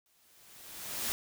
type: noise with exponential growth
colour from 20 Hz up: white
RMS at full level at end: -32 dBFS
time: 0.06-1.12 s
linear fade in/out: 0 ms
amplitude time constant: 230 ms
effects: none